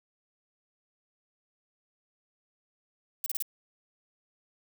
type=noise bursts; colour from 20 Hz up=violet; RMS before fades=-31 dBFS; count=4; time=3.24-3.424 s; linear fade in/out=2 ms; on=22 ms; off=32 ms; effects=none